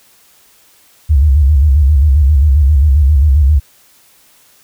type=tone with vibrato; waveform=sine; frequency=71.5 Hz; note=D2; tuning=46 cents flat; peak=-5 dBFS; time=1.09-3.6 s; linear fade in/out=20 ms; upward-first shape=square; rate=7.5 Hz; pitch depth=120 cents each way; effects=white hiss -48 dBFS RMS until 4.63 s